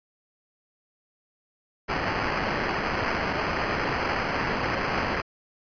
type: noise with sample-and-hold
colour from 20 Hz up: white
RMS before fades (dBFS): -27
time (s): 1.88-5.22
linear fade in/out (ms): 20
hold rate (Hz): 3675
effects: resampled to 11025 Hz